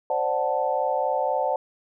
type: chord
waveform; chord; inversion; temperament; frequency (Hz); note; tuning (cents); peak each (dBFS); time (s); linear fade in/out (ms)
sine; D dominant seventh; third; equal; 523.3 / 587.3 / 740 / 880; C5 / D5 / F#5 / A5; 0 / 0 / 0 / 0; -27; 0.1-1.56; 2
effects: none